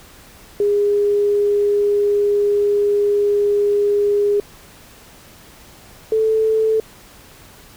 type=tone pair in turn; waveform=sine; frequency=409.5 / 439.7 Hz; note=G#4 / A4; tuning=-24 / -1 cents; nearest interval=minor second; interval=123 cents; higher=second; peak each=-13 dBFS; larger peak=neither; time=0.6-4.4 / 6.12-6.8 s; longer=first; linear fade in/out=2 ms; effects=pink hiss -44 dBFS RMS until 7.76 s